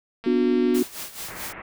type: click train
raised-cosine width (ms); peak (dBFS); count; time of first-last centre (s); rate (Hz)
0.3; -23; 126; 0.24-0.786; 229
type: chord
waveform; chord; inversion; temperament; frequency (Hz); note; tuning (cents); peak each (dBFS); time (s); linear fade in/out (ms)
sine; B minor; none; equal with one note detuned; 246.9 / 293.7 / 364.7; B3 / D4 / F#4; 0 / 0 / -25; -21 / -25 / -21; 0.26-0.83; 5
type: noise with tremolo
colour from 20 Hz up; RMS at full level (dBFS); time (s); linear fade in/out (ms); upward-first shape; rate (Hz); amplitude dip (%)
white; -33; 0.74-1.53; 10; sine; 4.6; 75
type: low-pass noise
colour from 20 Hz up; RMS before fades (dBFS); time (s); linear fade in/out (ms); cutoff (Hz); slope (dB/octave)
white; -39; 1.28-1.62; 5; 2400; 48
effects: none